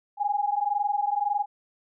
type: tone pair together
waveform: sine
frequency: 810.2 / 832 Hz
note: G#5 / G#5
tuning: -43 / +3 cents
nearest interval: unison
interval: 46 cents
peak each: -26 dBFS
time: 0.17-1.46 s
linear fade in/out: 50 ms
effects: none